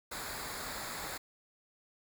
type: noise with comb filter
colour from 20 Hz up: pink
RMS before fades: -41 dBFS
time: 0.11-1.18 s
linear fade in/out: 10 ms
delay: 0.34 ms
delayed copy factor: -0.65
effects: none